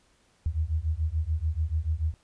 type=beating tone pair; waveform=sine; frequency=75.7 / 82.6 Hz; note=D#2 / E2; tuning=-47 / +4 cents; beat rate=6.9 Hz; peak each=-28 dBFS; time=0.46-2.14 s; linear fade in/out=0 ms; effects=pink hiss -65 dBFS RMS until 2.23 s + resampled to 22050 Hz